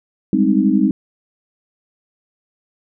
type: chord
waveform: sine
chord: Ab major seventh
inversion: third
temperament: equal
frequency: 196 / 207.7 / 261.6 / 311.1 Hz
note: G3 / Ab3 / C4 / Eb4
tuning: 0 / 0 / 0 / 0 cents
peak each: -17 dBFS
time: 0.33-0.91 s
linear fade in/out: 2 ms
effects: none